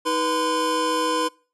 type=tone cluster; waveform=square; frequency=316.8 / 489.6 / 1024 Hz; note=D#4 / B4 / C6; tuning=+31 / -15 / -38 cents; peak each=-28 / -26 / -24 dBFS; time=0.05-1.29 s; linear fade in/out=20 ms; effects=noise-tail reverb RT60 0.4 s tail -25 dB re dry + resampled to 24000 Hz